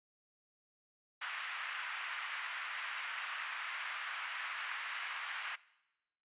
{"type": "band-pass noise", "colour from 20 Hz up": "pink", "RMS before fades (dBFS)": -42, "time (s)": [1.21, 5.56], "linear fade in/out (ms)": 10, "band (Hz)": [1200, 2800], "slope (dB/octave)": 24, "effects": ["noise-tail reverb RT60 1.0 s tail -21 dB re dry", "resampled to 8000 Hz"]}